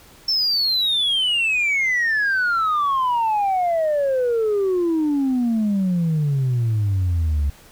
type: exponential sweep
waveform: sine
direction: down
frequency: 5400 to 69.3 Hz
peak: -15 dBFS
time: 0.28-7.5 s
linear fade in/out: 5 ms
effects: tanh soft clip ceiling -15 dBFS + pink hiss -48 dBFS RMS until 7.71 s